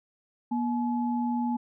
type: tone pair together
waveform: sine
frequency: 240 / 854 Hz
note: B3 / G#5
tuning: -49 / +48 cents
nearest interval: octave + minor seventh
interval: 2197 cents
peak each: -26 / -32 dBFS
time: 0.51-1.57 s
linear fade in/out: 10 ms
effects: none